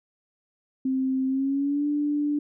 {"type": "tone with pitch glide", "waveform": "sine", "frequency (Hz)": [262.8, 293.3], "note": ["C4", "D4"], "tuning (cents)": [8, -2], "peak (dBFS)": -22, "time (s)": [0.85, 2.39], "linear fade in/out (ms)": 5, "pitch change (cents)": 190, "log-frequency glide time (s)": [1.27, 1.87], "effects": []}